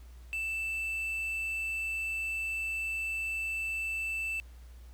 triangle tone with quantisation, 2652 Hz, E7, 10 cents sharp, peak -30 dBFS, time 0.33-4.4 s, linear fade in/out 0 ms, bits 9, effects added 60 Hz sine -47 dBFS peak until 4.93 s + pink hiss -63 dBFS RMS until 4.93 s

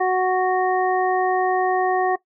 harmonic tone, 370 Hz, F#4, in tune, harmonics 1 / 2 / 3 / 5, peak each -21 / -19 / -27 / -29 dBFS, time 0-2.16 s, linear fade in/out 10 ms, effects noise-tail reverb RT60 0.1 s tail -18 dB re dry

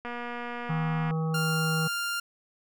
click train, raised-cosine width 0.5 ms, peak -22 dBFS, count 255, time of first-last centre 0.05-1.108 s, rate 240 Hz
harmonic tone, 160 Hz, D#3, 49 cents sharp, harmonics 1 / 3 / 5 / 7 / 8, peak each -26 / -36 / -40 / -43 / -44 dBFS, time 0.69-1.88 s, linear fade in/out 10 ms
sawtooth tone, 1396.9 Hz, F6, in tune, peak -25 dBFS, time 1.34-2.2 s, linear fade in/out 5 ms
effects none

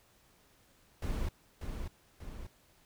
brown noise with echo, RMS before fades -34 dBFS, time 1.02-1.29 s, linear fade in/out 5 ms, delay 590 ms, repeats 2, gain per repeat -5 dB, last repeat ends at 2.47 s, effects pink hiss -66 dBFS RMS until 2.85 s

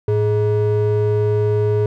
triangle ring-modulated tone, 264.3 Hz, C4, 18 cents sharp, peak -9 dBFS, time 0.08-1.86 s, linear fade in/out 2 ms, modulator 156 Hz, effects none

